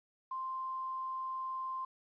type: tone with quantisation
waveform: sine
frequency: 1046.5 Hz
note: C6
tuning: in tune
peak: -36 dBFS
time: 0.31-1.85 s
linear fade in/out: 5 ms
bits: 11
effects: resampled to 11025 Hz